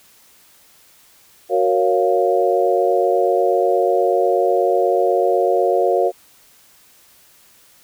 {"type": "chord", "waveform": "sine", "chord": "Gb major seventh", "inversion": "none", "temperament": "equal", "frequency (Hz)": [370, 466.2, 554.4, 698.5], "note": ["Gb4", "Bb4", "Db5", "F5"], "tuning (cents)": [0, 0, 0, 0], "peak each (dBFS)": -19, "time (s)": [1.49, 6.12], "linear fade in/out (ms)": 50, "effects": ["white hiss -51 dBFS RMS until 7.83 s"]}